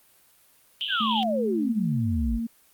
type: band-pass noise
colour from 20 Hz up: pink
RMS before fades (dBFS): -29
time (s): 0.81-1.23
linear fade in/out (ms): 0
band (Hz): 2900 to 3400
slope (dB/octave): 96
type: exponential sweep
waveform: sine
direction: down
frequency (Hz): 1703 to 46.91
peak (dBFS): -24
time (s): 0.88-2.4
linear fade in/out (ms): 50
type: tone with pitch glide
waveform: sine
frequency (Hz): 220 to 229.9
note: A3 to A#3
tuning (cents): 0 to -24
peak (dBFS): -26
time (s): 1-2.47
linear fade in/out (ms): 10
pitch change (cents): +76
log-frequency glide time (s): 1.7-2.05
effects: white hiss -59 dBFS RMS until 2.73 s + Opus 32 kbps